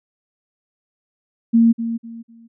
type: tone with echo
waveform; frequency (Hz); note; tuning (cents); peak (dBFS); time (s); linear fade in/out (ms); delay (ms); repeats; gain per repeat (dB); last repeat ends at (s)
sine; 230; A#3; -23; -9; 1.53-1.73; 20; 250; 3; -11; 2.48
effects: none